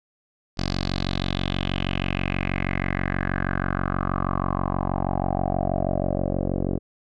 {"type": "tone with low-pass filter sweep", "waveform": "10% pulse", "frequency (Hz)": 46.25, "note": "F#1", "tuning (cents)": 0, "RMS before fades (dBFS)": -25, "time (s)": [0.57, 6.79], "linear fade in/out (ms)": 20, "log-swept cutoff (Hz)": [4900, 450], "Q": 4.6, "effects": []}